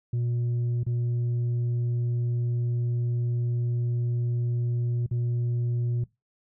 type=tone with dropouts; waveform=sine; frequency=120 Hz; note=B2; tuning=49 cents flat; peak=-21 dBFS; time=0.13-6.04 s; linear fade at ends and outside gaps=5 ms; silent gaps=0.834-0.865 / 5.064-5.111 s; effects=noise-tail reverb RT60 0.2 s tail -21 dB re dry + tanh soft clip ceiling -23 dBFS

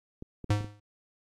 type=clicks; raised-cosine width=3 ms; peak=-28 dBFS; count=5; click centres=0.224 / 0.443 / 0.497 / 0.608 / 0.645 s
type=tone with exponential decay; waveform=square; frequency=103.83 Hz; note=G#2; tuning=in tune; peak=-21 dBFS; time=0.5-0.8 s; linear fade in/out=5 ms; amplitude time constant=65 ms
effects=low-pass 8000 Hz 12 dB/octave + AAC 48 kbps

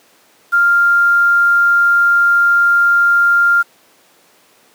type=tone with quantisation; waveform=sine; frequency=1396.9 Hz; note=F6; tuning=in tune; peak=-8 dBFS; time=0.52-3.63 s; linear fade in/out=20 ms; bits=6; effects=pink hiss -50 dBFS RMS until 4.74 s + high-pass 300 Hz 12 dB/octave

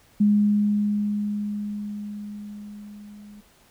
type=tone with level ramp; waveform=sine; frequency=207.2 Hz; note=G#3; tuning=4 cents flat; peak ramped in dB=-14 to -42 dBFS; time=0.2-3.41 s; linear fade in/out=10 ms; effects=pink hiss -57 dBFS RMS until 3.7 s

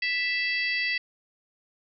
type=harmonic tone; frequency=659.3 Hz; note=E5; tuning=in tune; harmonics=3 / 4 / 5 / 6 / 7 / 8; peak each=-27 / -30 / -38 / -44 / -33 / -46 dBFS; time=0.02-0.98 s; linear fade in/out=5 ms; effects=none

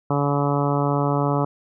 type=harmonic tone; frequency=142.9 Hz; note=D3; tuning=47 cents flat; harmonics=1 / 2 / 3 / 4 / 5 / 6 / 7 / 8 / 9; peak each=-22 / -25 / -27 / -28 / -29 / -30 / -30 / -31 / -32 dBFS; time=0.1-1.45 s; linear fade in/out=5 ms; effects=none

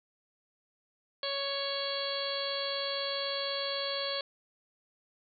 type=harmonic tone with a mistuned harmonic; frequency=556 Hz; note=C#5; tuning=5 cents sharp; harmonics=1 / 2 / 3 / 4 / 5 / 6 / 7 / 8; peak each=-36 / -41 / -43 / -46 / -45 / -38 / -41 / -38 dBFS; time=1.23-4.21 s; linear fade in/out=2 ms; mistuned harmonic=7; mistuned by=+59 cents; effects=none

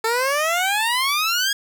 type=exponential sweep; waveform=15% pulse; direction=up; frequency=440 to 1661.2 Hz; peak=-12 dBFS; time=0.04-1.53 s; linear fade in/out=5 ms; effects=none

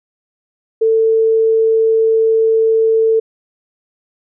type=tone; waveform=sine; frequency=446.3 Hz; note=A4; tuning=25 cents sharp; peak=-9 dBFS; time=0.81-3.2 s; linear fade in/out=10 ms; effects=none

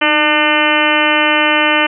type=harmonic tone with a mistuned harmonic; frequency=300 Hz; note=D4; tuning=37 cents sharp; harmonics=1 / 2 / 3 / 4 / 5 / 6 / 7 / 8 / 9 / 10; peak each=-19 / -19 / -19 / -19 / -19 / -19 / -19 / -19 / -19 / -19 dBFS; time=0.01-1.87 s; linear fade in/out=10 ms; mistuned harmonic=1; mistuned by=+50 cents; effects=none

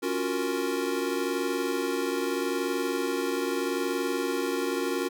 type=chord; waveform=square; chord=Gb major seventh; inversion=second; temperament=equal; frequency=277.2 / 349.2 / 370 / 466.2 Hz; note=Db4 / F4 / Gb4 / Bb4; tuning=0 / 0 / 0 / 0 cents; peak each=-33 dBFS; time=0.02-5.09 s; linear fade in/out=20 ms; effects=none

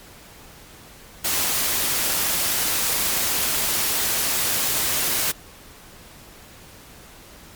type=noise; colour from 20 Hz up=white; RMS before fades=-22 dBFS; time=1.24-5.32 s; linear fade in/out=10 ms; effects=pink hiss -45 dBFS RMS until 7.55 s + MP3 96 kbps

